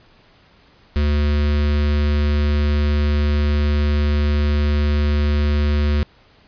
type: tone with notch filter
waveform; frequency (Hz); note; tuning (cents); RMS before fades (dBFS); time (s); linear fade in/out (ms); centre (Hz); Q
square; 73.42; D2; 0; -17; 0.96-6.03; 0; 780; 1.2
effects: pink hiss -52 dBFS RMS until 6.47 s + resampled to 11025 Hz